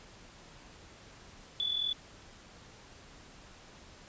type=tone with amplitude modulation; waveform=sine; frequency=3455 Hz; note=A7; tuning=32 cents flat; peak=-27 dBFS; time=1.6-1.93 s; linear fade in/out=0 ms; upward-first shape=sine; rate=41.8 Hz; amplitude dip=65%; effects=pink hiss -54 dBFS RMS until 4.08 s + resampled to 16000 Hz